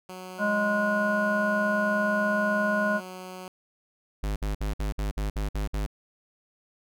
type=tone; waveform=10% pulse; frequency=184.5 Hz; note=F#3; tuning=5 cents flat; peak=-30 dBFS; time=0.09-3.48 s; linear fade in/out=2 ms
type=harmonic tone; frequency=207.7 Hz; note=G#3; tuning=in tune; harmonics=1 / 3 / 5 / 7; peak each=-28 / -27 / -31 / -27 dBFS; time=0.38-3.01 s; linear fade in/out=50 ms
type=tone bursts; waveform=square; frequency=51.3 Hz; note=G#1; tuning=21 cents flat; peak=-27 dBFS; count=9; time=4.23-5.864 s; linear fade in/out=5 ms; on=130 ms; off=58 ms
effects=none